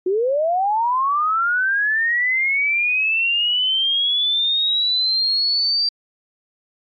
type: linear sweep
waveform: sine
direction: up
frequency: 353.6 to 4699 Hz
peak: -16 dBFS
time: 0.06-5.89 s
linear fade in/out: 5 ms
effects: AAC 48 kbps